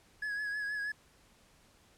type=tone with vibrato; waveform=triangle; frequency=1680 Hz; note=G#6; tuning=19 cents sharp; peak=-32 dBFS; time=0.22-0.92 s; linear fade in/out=5 ms; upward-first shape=triangle; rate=6.3 Hz; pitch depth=45 cents each way; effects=pink hiss -64 dBFS RMS until 1.97 s + low-pass 11000 Hz 12 dB/octave